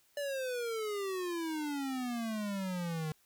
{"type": "exponential sweep", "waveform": "square", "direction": "down", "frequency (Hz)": [584, 152.6], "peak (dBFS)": -35, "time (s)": [0.17, 3.12], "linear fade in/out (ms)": 2, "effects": ["white hiss -69 dBFS RMS until 3.25 s"]}